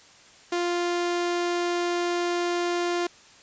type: tone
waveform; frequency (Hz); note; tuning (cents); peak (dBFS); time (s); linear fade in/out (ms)
sawtooth; 349.2; F4; 0; -20; 0.52-3.07; 5
effects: white hiss -52 dBFS RMS until 3.42 s + resampled to 16000 Hz